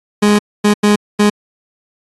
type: tone bursts at uneven times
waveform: 30% pulse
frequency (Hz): 207.7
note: G#3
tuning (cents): 0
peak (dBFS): -5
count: 4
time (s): 0.22-0.39 / 0.64-0.74 / 0.83-0.96 / 1.19-1.3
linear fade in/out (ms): 10
effects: AAC 32 kbps